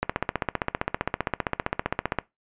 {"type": "click train", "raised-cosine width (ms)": 0.5, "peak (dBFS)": -8, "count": 34, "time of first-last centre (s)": [0.03, 2.187], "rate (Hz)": 15.3, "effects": ["noise-tail reverb RT60 0.2 s tail -21 dB re dry", "resampled to 8000 Hz"]}